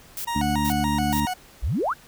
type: noise bursts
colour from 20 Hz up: blue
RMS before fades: -31 dBFS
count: 3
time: 0.17-1.201 s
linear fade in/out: 2 ms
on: 77 ms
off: 400 ms
type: tone with vibrato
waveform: 40% pulse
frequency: 830.6 Hz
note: G#5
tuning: in tune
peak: -24 dBFS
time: 0.27-1.34 s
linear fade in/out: 10 ms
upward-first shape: square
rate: 3.5 Hz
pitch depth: 210 cents each way
type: harmonic tone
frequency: 73.42 Hz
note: D2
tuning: in tune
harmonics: 1 / 2 / 3 / 4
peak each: -30 / -29 / -25 / -28 dBFS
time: 0.35-1.26 s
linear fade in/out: 10 ms
type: exponential sweep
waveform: sine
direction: up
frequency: 45.73 to 1661.2 Hz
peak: -21 dBFS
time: 1.62-1.94 s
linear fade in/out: 20 ms
effects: pink hiss -50 dBFS RMS until 2.07 s